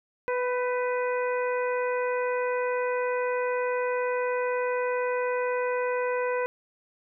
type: harmonic tone with a mistuned harmonic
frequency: 495.8 Hz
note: B4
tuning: 7 cents sharp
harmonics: 1 / 2 / 3 / 4 / 5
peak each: -26 / -32 / -36 / -38 / -40 dBFS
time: 0.28-6.46 s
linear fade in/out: 0 ms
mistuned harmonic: 3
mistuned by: +29 cents
effects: none